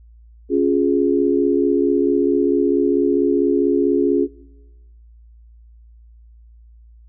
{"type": "tone cluster", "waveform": "sine", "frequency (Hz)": [276.8, 352.6, 417.1], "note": ["C#4", "F4", "G#4"], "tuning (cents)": [-2, 17, 7], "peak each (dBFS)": -18, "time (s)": [0.49, 4.28], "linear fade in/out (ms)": 50, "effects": ["noise-tail reverb RT60 1.0 s tail -20 dB re dry", "added 57 Hz sine -43 dBFS peak until 7.08 s"]}